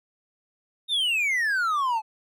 triangle exponential sweep, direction down, 3739 to 848 Hz, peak -20 dBFS, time 0.88-2.02 s, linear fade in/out 50 ms, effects none

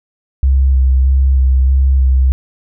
sine tone with vibrato, 66 Hz, C2, 16 cents sharp, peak -7 dBFS, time 0.43-2.32 s, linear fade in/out 0 ms, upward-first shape square, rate 1.6 Hz, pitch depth 20 cents each way, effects none

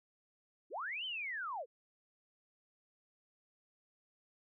sine linear two-way sweep, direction up then down, 265 to 3136 to 424.9 Hz, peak -38 dBFS, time 0.7-1.66 s, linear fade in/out 50 ms, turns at 1.05 s, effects none

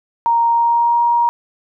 sine tone with pitch glide, 932.3 to 945.3 Hz, A#5 to A#5, 0 to +24 cents, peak -11 dBFS, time 0.26-1.29 s, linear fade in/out 0 ms, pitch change +24 cents, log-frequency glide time 0.49-1.02 s, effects none

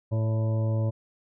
harmonic tone with a mistuned harmonic, 110 Hz, A2, in tune, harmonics 1 / 2 / 3 / 4 / 5 / 6 / 8 / 9, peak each -23 / -37 / -38 / -44 / -35 / -47 / -49 / -48 dBFS, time 0.11-0.91 s, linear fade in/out 20 ms, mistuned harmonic 5, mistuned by +33 cents, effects none

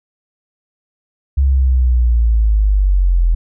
sine linear sweep, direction down, 69 to 41.2 Hz, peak -9 dBFS, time 1.37-3.35 s, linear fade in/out 10 ms, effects none

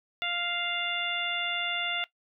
harmonic tone, 698.5 Hz, F5, in tune, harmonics 1 / 2 / 3 / 4 / 5, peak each -38 / -36 / -34 / -32 / -34 dBFS, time 0.22-2.04 s, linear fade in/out 0 ms, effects noise-tail reverb RT60 0.1 s tail -18 dB re dry

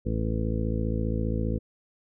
harmonic tone, 55 Hz, A1, in tune, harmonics 1 / 2 / 3 / 4 / 5 / 6 / 8 / 9, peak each -29 / -30 / -35 / -32 / -38 / -37 / -38 / -37 dBFS, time 0.05-1.59 s, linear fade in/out 20 ms, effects none

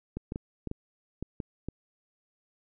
clicks, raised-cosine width 3 ms, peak -21 dBFS, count 8, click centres 0.17 / 0.321 / 0.359 / 0.673 / 0.714 / 1.226 / 1.402 / 1.686 s, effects none

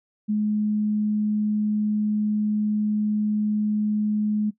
sine tone, 211.2 Hz, G#3, 29 cents sharp, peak -20 dBFS, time 0.28-4.51 s, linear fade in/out 20 ms, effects noise-tail reverb RT60 0.1 s tail -18 dB re dry

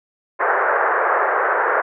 white band-pass noise, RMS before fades -18 dBFS, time 0.39-1.82 s, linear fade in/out 20 ms, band 400 to 1700 Hz, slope 48 dB/octave, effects none

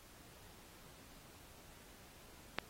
click, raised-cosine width 0.3 ms, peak -17 dBFS, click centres 2.586 s, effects pink hiss -60 dBFS RMS until 2.69 s + AAC 48 kbps

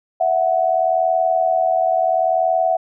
sine tone pair together, 659.3 / 740 Hz, E5 / F#5, 0 / 0 cents, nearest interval major second, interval 200 cents, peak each -17 dBFS, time 0.2-2.77 s, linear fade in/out 10 ms, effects none

